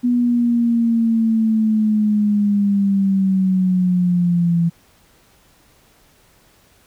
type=linear sweep; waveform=sine; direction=down; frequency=245.2 to 167.6 Hz; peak=-13 dBFS; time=0.03-4.7 s; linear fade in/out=20 ms; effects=pink hiss -54 dBFS RMS until 6.86 s